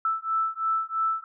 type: beating tone pair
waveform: sine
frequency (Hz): 1318.5 / 1321.5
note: E6 / E6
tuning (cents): 0 / +4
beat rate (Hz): 3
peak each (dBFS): -27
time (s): 0.05-1.24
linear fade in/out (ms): 2
effects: none